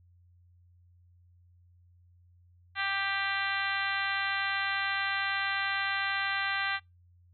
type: harmonic tone with a mistuned harmonic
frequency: 393.2 Hz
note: G4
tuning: 5 cents sharp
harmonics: 2 / 3 / 4 / 5 / 6 / 7 / 8 / 9 / 10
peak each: -38 / -37 / -33 / -34 / -39 / -40 / -42 / -43 / -42 dBFS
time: 2.75-6.8 s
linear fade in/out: 50 ms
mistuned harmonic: 10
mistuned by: +38 cents
effects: noise-tail reverb RT60 0.2 s tail -25 dB re dry + added 88 Hz sine -58 dBFS peak until 7.33 s